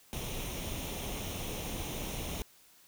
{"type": "noise with comb filter", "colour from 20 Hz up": "pink", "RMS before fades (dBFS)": -38, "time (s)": [0.13, 2.42], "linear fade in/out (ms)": 0, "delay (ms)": 0.32, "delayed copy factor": 0.6, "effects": ["white hiss -61 dBFS RMS until 2.87 s"]}